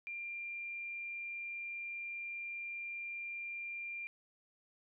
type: tone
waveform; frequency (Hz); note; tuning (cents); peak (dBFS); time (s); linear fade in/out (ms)
sine; 2385; D7; +26; -40; 0.07-4.07; 0
effects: none